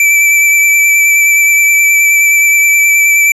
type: tone with vibrato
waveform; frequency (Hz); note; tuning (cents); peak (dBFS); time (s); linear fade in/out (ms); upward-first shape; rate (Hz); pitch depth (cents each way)
square; 2323; D7; -20; -6; 0-3.32; 2; sine; 9.5; 17
effects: resampled to 32000 Hz